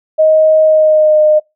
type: tone with pitch glide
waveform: sine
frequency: 627 to 611.6 Hz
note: D#5 to D#5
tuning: +13 to -30 cents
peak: -5 dBFS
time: 0.18-1.4 s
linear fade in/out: 20 ms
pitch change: -43 cents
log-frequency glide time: 0.63-1.21 s
effects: noise-tail reverb RT60 0.2 s tail -23 dB re dry